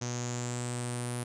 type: tone with low-pass filter sweep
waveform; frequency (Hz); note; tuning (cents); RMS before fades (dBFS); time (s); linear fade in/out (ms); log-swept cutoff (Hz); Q
sawtooth; 121.8; B2; -24; -35; 0.01-1.24; 10; 6200 to 10000; 8.9
effects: none